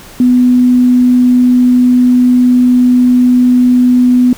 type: tone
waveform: sine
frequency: 248.7 Hz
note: B3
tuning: 12 cents sharp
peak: -4 dBFS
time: 0.2-4.33 s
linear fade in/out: 2 ms
effects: pink hiss -34 dBFS RMS until 4.37 s